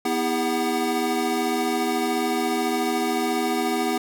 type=tone cluster; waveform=square; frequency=245.3 / 322.8 / 404.5 / 750 Hz; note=B3 / E4 / G#4 / F#5; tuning=-12 / -36 / -46 / +23 cents; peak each=-28 dBFS; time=0.05-3.98 s; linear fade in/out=5 ms; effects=none